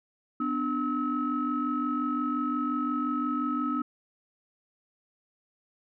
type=tone cluster; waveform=sine; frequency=249.1 / 294.8 / 1290 Hz; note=B3 / D4 / E6; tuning=+15 / +7 / -38 cents; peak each=-30 dBFS; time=0.4-3.82 s; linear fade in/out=5 ms; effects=tanh soft clip ceiling -18 dBFS